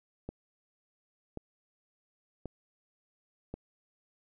click train, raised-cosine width 2 ms, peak -25 dBFS, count 4, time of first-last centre 0.29-3.54 s, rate 0.923 Hz, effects none

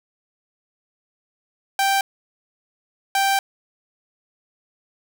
sawtooth tone bursts at uneven times, 784 Hz, G5, in tune, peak -13 dBFS, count 2, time 1.79-2.01 / 3.15-3.39 s, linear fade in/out 2 ms, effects none

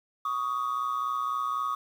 triangle ring-modulated tone, 1183 Hz, D6, 12 cents sharp, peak -21 dBFS, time 0.25-1.75 s, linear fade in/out 5 ms, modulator 61.9 Hz, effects tanh soft clip ceiling -22 dBFS + 9-bit

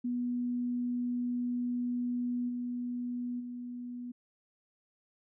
sine tone with level steps, 244.4 Hz, B3, 18 cents flat, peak -30 / -33 / -38 dBFS, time 0.04-4.12 s, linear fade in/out 10 ms, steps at 2.48 / 3.39 s, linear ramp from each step 20 ms, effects none

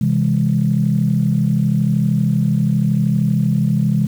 sine chord, C augmented, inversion none, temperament just, 130.81 / 163.52 / 204.4 Hz, C3 / E3 / G#3, 0 / -14 / -27 cents, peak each -17 dBFS, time 0.01-4.07 s, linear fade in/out 5 ms, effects tanh soft clip ceiling -4 dBFS + 7-bit

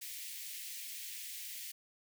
white high-pass noise, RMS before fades -45 dBFS, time 0.01-1.72 s, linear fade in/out 10 ms, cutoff 1900 Hz, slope 48 dB/octave, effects none

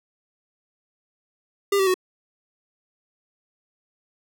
square tone with pitch steps, 400 / 384.6 / 369.8 Hz, G4 / G4 / F#4, +35 / -33 / -1 cents, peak -18 dBFS, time 1.72-1.942 s, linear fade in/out 5 ms, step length 74 ms, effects none

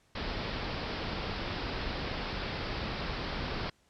pink low-pass noise, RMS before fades -36 dBFS, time 0.15-3.7 s, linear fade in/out 5 ms, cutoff 5200 Hz, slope 96 dB/octave, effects pink hiss -68 dBFS RMS until 3.89 s + low-pass 9000 Hz 12 dB/octave

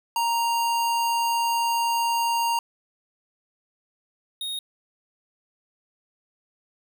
square tone pair in turn, 932.3 / 3729 Hz, A#5 / A#7, 0 / 0 cents, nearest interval 2 octaves, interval 2400 cents, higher second, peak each -22 / -29 dBFS, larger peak first, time 0.16-2.59 / 4.41-4.59 s, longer first, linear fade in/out 2 ms, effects none

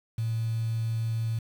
triangle tone, 113.3 Hz, A#2, 49 cents flat, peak -22 dBFS, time 0.18-1.39 s, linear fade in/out 5 ms, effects tanh soft clip ceiling -24 dBFS + 8-bit

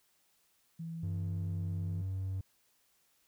sine tone, 164.81 Hz, E3, in tune, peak -38 dBFS, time 0.79-2.02 s, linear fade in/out 10 ms
triangle tone with pitch glide, 96 to 95.23 Hz, G2 to G2, -36 to -50 cents, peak -31 dBFS, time 1.03-2.41 s, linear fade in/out 5 ms, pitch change -14 cents, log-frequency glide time 1.21-1.85 s
effects tanh soft clip ceiling -28 dBFS + white hiss -72 dBFS RMS until 3.27 s

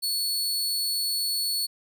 sawtooth tone, 4412 Hz, C#8, 9 cents flat, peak -22 dBFS, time 0.02-1.67 s, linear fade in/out 20 ms, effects none

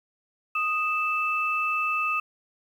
sine tone pair together, 1244.5 / 2637 Hz, D#6 / E7, 0 / 0 cents, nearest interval octave + minor second, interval 1300 cents, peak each -26 dBFS, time 0.55-2.2 s, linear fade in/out 5 ms, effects 9-bit

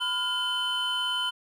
triangle tone cluster, 1003 / 1415 / 3047 Hz, B5 / F6 / G7, +26 / +22 / -50 cents, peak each -32 / -31 / -26 dBFS, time 0-1.31 s, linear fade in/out 20 ms, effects none

